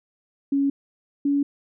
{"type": "tone pair in turn", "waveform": "sine", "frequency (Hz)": [278.3, 283.3], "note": ["C#4", "C#4"], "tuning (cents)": [7, 38], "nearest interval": "unison", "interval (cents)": 31, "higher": "second", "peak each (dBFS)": -18, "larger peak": "neither", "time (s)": [[0.52, 0.7], [1.25, 1.43]], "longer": "neither", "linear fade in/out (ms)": 5, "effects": []}